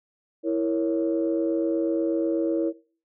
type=chord; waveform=sine; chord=A# diminished; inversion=second; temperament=equal; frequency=329.6 / 466.2 / 554.4 Hz; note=E4 / A#4 / C#5; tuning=0 / 0 / 0 cents; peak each=-23 / -28 / -28 dBFS; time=0.43-2.73 s; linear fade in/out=50 ms; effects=noise-tail reverb RT60 0.4 s tail -19 dB re dry + tanh soft clip ceiling -13 dBFS